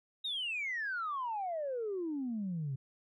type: exponential sweep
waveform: sine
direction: down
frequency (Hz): 3814 to 128.6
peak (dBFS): -33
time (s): 0.24-2.76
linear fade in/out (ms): 10
effects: tanh soft clip ceiling -30 dBFS